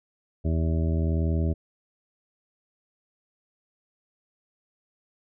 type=harmonic tone; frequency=81 Hz; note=E2; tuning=30 cents flat; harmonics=1 / 2 / 3 / 4 / 5 / 7 / 8; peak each=-23 / -29 / -33 / -35 / -37 / -40 / -41 dBFS; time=0.44-1.54 s; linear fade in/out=20 ms; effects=none